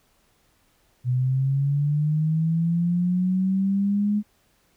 sine linear sweep, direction up, 123.47 to 210 Hz, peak -19 dBFS, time 1.04-4.23 s, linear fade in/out 50 ms, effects pink hiss -64 dBFS RMS until 4.76 s

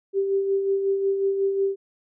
sine tone with tremolo, 392 Hz, G4, in tune, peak -18 dBFS, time 0.13-1.76 s, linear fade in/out 50 ms, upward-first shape sine, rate 5.5 Hz, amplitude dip 45%, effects none

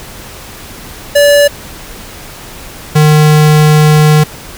square tone pair in turn, 577 / 152.34 Hz, D5 / D#3, -31 / -36 cents, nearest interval octave + major seventh, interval 2305 cents, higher first, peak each -4 dBFS, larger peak neither, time 1.15-1.48 / 2.95-4.24 s, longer second, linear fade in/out 10 ms, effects pink hiss -29 dBFS RMS until 4.57 s

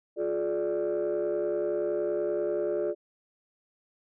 sine chord, D diminished, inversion first, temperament just, 352.4 / 422.9 / 587.3 Hz, F4 / Ab4 / D5, +16 / +31 / 0 cents, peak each -29 dBFS, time 0.16-2.95 s, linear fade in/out 50 ms, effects tanh soft clip ceiling -22 dBFS

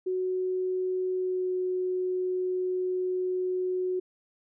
sine tone with pitch glide, 370 to 367.4 Hz, F#4 to F#4, 0 to -12 cents, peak -26 dBFS, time 0.06-4 s, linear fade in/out 10 ms, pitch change -12 cents, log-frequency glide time 1.14-1.53 s, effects none

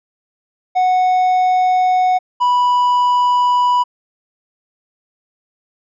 triangle tone pair in turn, 737 / 983.8 Hz, F#5 / B5, -7 / -7 cents, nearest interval perfect fourth, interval 500 cents, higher second, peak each -9 dBFS, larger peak neither, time 0.75-2.19 / 2.4-3.84 s, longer neither, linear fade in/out 20 ms, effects resampled to 16000 Hz

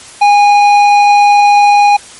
triangle tone with tanh clipping, 820 Hz, G#5, 22 cents flat, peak -5 dBFS, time 0.21-1.97 s, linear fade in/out 10 ms, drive 15 dB, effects white hiss -33 dBFS RMS until 2.19 s + MP3 48 kbps

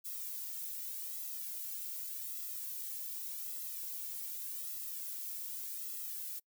violet noise with flanger, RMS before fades -42 dBFS, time 0.04-6.4 s, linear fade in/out 20 ms, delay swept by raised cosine 1.5 to 2.25 ms, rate 0.85 Hz, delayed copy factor +0.95, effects noise-tail reverb RT60 0.1 s tail -25 dB re dry

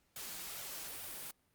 white noise with flanger, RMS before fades -45 dBFS, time 0.16-1.31 s, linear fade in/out 2 ms, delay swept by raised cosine 1.3 to 6.4 ms, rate 2.3 Hz, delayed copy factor +0.5, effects pink hiss -75 dBFS RMS until 1.54 s + Opus 48 kbps

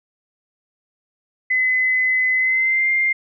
sine tone with pitch glide, 2026 to 2106 Hz, B6 to C7, +44 to +11 cents, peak -15 dBFS, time 1.5-3.13 s, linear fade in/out 10 ms, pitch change +67 cents, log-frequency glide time 2.36-2.89 s, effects none

